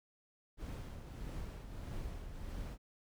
brown noise with tremolo, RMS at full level -42 dBFS, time 0.57-2.78 s, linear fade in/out 50 ms, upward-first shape triangle, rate 1.6 Hz, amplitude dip 55%, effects none

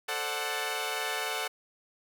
10% pulse chord, D dominant seventh, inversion second, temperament equal, 440 / 523.3 / 587.3 / 740 Hz, A4 / C5 / D5 / F#5, 0 / 0 / 0 / 0 cents, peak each -27 / -31 / -31 / -26 dBFS, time 0.08-1.48 s, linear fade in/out 10 ms, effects none

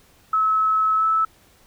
sine tone with pitch glide, 1294 to 1308.3 Hz, E6 to E6, -32 to -13 cents, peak -16 dBFS, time 0.33-1.25 s, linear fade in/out 5 ms, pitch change +19 cents, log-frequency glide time 0.97-1.04 s, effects pink hiss -55 dBFS RMS until 1.66 s

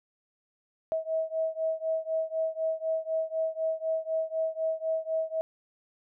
sine beating tone pair, 641 / 645 Hz, E5 / E5, -49 / -38 cents, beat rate 4 Hz, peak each -30 / -31 dBFS, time 0.92-5.41 s, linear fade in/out 0 ms, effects none

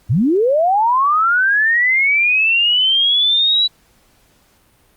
sine linear sweep, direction up, 91.4 to 3951 Hz, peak -11 dBFS, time 0.09-3.68 s, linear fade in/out 20 ms, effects pink hiss -55 dBFS RMS until 4.96 s + Opus 48 kbps

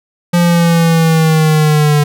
square linear sweep, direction down, 174.61 to 146.83 Hz, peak -8 dBFS, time 0.33-2.04 s, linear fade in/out 10 ms, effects none

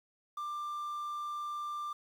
triangle tone with quantisation, 1187 Hz, D6, 18 cents sharp, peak -34 dBFS, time 0.37-1.93 s, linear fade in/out 5 ms, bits 10, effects none

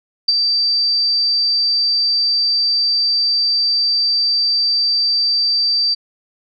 sine tone with ADSR envelope, 4662 Hz, D8, 14 cents flat, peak -8 dBFS, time 0.28-5.95 s, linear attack 8 ms, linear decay 25 ms, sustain -5 dB, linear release 19 ms, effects none

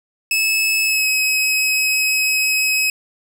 sawtooth tone with pitch glide, 2600 to 2551 Hz, E7 to D#7, -24 to +43 cents, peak -12 dBFS, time 0.31-2.9 s, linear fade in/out 2 ms, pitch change -33 cents, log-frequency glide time 0.84-1.08 s, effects none

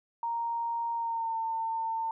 sine tone with pitch glide, 931 to 901.9 Hz, A#5 to A5, -2 to +43 cents, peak -29 dBFS, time 0.23-2.11 s, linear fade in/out 2 ms, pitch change -55 cents, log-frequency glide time 0.94-1.37 s, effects none

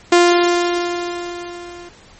sawtooth tone with level ramp, 349.2 Hz, F4, in tune, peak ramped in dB -3 to -30 dBFS, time 0.12-1.89 s, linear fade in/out 5 ms, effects pink hiss -45 dBFS RMS until 2.19 s + MP3 32 kbps

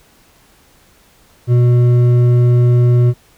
sine tone with hard clipping, 121.9 Hz, B2, 22 cents flat, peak -9 dBFS, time 1.47-3.14 s, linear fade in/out 50 ms, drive 7 dB, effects pink hiss -50 dBFS RMS until 3.37 s

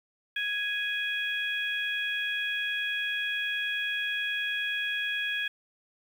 harmonic tone, 830.6 Hz, G#5, in tune, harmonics 2 / 3 / 4, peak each -31 / -33 / -34 dBFS, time 0.36-5.48 s, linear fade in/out 5 ms, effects 9-bit

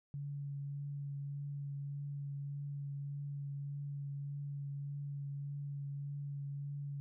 sine tone with vibrato, 141.8 Hz, C#3, 40 cents sharp, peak -39 dBFS, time 0.14-7 s, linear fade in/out 0 ms, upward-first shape triangle, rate 1.7 Hz, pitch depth 15 cents each way, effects none

